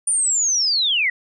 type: linear sweep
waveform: sine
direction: down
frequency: 9400 to 1879 Hz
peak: -16 dBFS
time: 0.07-1.1 s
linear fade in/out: 5 ms
effects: none